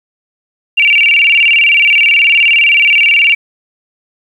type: tone with vibrato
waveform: sine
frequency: 2531 Hz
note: D#7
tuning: 29 cents sharp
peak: -5 dBFS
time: 0.77-3.35 s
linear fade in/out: 10 ms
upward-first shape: square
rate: 19 Hz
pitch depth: 160 cents each way
effects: 7-bit